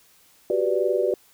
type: chord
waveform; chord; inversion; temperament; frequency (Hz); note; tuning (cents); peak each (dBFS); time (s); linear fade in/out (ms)
sine; G major seventh; third; equal; 370 / 392 / 493.9 / 587.3; F#4 / G4 / B4 / D5; 0 / 0 / 0 / 0; -25; 0.5-1.14; 2
effects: white hiss -57 dBFS RMS until 1.33 s